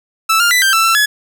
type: tone with pitch steps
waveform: sawtooth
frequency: 1318 / 1403 / 1988 / 1574 / 1330 / 1340 / 1696 Hz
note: E6 / F6 / B6 / G6 / E6 / E6 / G#6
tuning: -1 / +8 / +11 / +7 / +15 / +28 / +36 cents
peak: -6 dBFS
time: 0.29-1.06 s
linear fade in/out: 10 ms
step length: 110 ms
effects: none